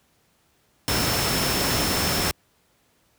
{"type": "tone in noise", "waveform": "sine", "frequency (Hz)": 5330, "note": "E8", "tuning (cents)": 18, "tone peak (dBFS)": -29, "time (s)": [0.88, 2.31], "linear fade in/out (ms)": 0, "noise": "pink", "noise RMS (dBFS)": -23, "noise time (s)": [0.88, 2.31], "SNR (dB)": -9, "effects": ["pink hiss -64 dBFS RMS until 3.18 s", "high-pass 60 Hz 12 dB/octave"]}